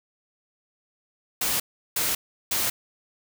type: noise bursts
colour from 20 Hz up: white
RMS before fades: -25 dBFS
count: 3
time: 1.41-2.7 s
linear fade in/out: 5 ms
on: 190 ms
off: 360 ms
effects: none